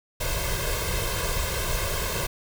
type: noise with comb filter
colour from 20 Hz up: pink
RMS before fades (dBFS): -27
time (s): 0.2-2.27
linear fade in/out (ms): 10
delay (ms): 1.9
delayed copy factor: +1
effects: none